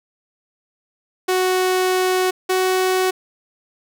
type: tone pair in turn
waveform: sawtooth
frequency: 370 / 372.6 Hz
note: F#4 / F#4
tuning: 0 / +12 cents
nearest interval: unison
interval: 12 cents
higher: second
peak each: -12 dBFS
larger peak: neither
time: 1.28-2.31 / 2.49-3.11 s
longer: first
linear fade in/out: 10 ms
effects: none